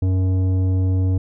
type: tone with tanh clipping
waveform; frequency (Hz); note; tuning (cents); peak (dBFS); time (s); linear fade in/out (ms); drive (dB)
sine; 93.3; F#2; +15; -17; 0.02-1.18; 5; 11
effects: none